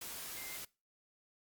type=tone in noise; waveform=sine; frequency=2093 Hz; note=C7; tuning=in tune; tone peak=-50 dBFS; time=0.37-0.57 s; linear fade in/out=5 ms; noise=white; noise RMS=-45 dBFS; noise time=0.01-0.65 s; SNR=-8 dB; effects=noise-tail reverb RT60 0.3 s tail -23 dB re dry + Opus 48 kbps